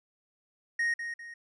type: tone with echo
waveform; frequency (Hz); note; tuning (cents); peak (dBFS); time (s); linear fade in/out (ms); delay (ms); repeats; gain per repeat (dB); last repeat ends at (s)
triangle; 1867; A#6; +2; -24; 0.79-0.94; 5; 200; 2; -8; 1.34
effects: resampled to 24000 Hz